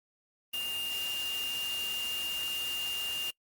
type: tone in noise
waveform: sine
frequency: 2809 Hz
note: F7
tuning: 9 cents sharp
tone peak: -32 dBFS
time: 0.53-3.31 s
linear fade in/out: 10 ms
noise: white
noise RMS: -41 dBFS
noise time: 0.53-3.31 s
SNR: +6 dB
effects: noise-tail reverb RT60 0.1 s tail -26 dB re dry + Opus 32 kbps